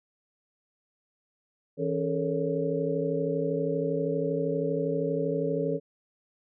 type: tone cluster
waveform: sine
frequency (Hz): 162.4 / 275.7 / 426.3 / 458.9 / 555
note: E3 / C#4 / G#4 / A#4 / C#5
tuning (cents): -26 / -9 / +45 / -27 / +2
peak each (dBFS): -32 / -33 / -31 / -31 / -33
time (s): 1.77-5.8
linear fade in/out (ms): 50
effects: none